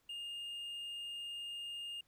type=tone; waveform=triangle; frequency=2827 Hz; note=F7; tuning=20 cents sharp; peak=-40 dBFS; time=0.09-2.01 s; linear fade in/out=5 ms; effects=pink hiss -75 dBFS RMS until 2.07 s